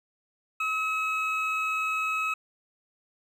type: tone pair together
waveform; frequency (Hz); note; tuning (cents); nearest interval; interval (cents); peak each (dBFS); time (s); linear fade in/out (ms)
triangle; 1283 / 2566; E6 / E7; -47 / -47; octave; 1200; -27; 0.6-2.34; 5
effects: none